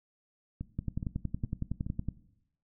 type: two click trains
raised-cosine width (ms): 5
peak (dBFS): -24 / -20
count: 4 / 15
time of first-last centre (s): 0.61-1.865 / 0.79-2.086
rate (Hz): 2.39 / 10.8
effects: noise-tail reverb RT60 0.8 s tail -17 dB re dry